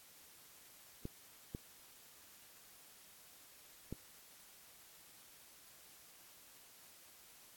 clicks, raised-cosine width 3 ms, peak -29 dBFS, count 3, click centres 1.054 / 1.549 / 3.926 s, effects white hiss -61 dBFS RMS until 7.56 s + AAC 64 kbps

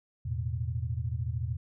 sine chord, E suspended fourth, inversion none, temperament equal, 82.41 / 110 / 123.47 Hz, E2 / A2 / B2, 0 / 0 / 0 cents, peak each -34 dBFS, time 0.25-1.57 s, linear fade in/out 10 ms, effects none

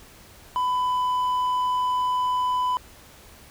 sine tone with hard clipping, 1000 Hz, B5, 21 cents sharp, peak -22 dBFS, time 0.56-2.77 s, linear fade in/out 0 ms, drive 3 dB, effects added 70 Hz sine -57 dBFS peak until 3.5 s + pink hiss -49 dBFS RMS until 3.5 s

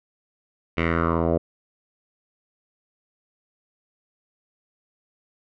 10% pulse tone with low-pass filter sweep, 83.3 Hz, E2, 19 cents sharp, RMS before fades -22 dBFS, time 0.77-1.38 s, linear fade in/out 10 ms, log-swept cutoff 2500 to 580 Hz, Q 3.5, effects none

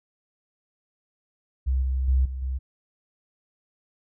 sine tone with level steps, 65.2 Hz, C2, 5 cents flat, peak -20 / -22 / -17 / -29 / -25 dBFS, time 1.66-2.59 s, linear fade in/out 20 ms, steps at 1.82 / 2.08 / 2.25 / 2.42 s, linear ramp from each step 5 ms, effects none

